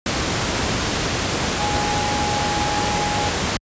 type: tone in noise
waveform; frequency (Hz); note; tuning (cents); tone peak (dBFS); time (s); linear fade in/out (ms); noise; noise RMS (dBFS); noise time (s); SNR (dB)
sine; 830.6; G#5; 0; -23; 1.59-3.29; 2; pink; -21; 0.06-3.57; -5
effects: high-pass 60 Hz 12 dB/octave + resampled to 16000 Hz